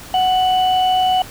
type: tone pair together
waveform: sine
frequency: 742.2 / 2969 Hz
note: F#5 / F#7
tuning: +5 / +5 cents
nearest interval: 2 octaves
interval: 2400 cents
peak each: -12 / -21 dBFS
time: 0.14-1.22 s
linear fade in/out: 2 ms
effects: tanh soft clip ceiling -7 dBFS + pink hiss -36 dBFS RMS until 1.3 s